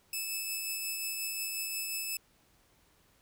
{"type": "tone with tremolo", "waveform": "10% pulse", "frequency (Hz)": 2611, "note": "E7", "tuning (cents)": -17, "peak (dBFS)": -24, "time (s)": [0.13, 2.17], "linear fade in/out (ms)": 2, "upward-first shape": "triangle", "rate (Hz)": 5.6, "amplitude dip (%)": 30, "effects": ["pink hiss -67 dBFS RMS until 3.21 s"]}